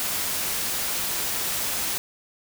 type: noise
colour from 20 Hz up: white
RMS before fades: -27 dBFS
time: 0-1.98 s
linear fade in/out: 0 ms
effects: none